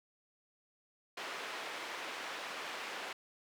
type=band-pass noise; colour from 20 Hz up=white; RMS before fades=-43 dBFS; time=1.17-3.13 s; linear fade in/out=5 ms; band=390 to 2500 Hz; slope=12 dB/octave; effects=none